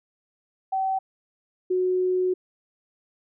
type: tone pair in turn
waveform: sine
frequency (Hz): 766 / 367.4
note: G5 / F#4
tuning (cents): -40 / -12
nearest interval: octave + minor second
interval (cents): 1272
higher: first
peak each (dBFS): -22 / -20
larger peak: second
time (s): 0.72-0.99 / 1.7-2.34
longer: second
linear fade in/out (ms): 10
effects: none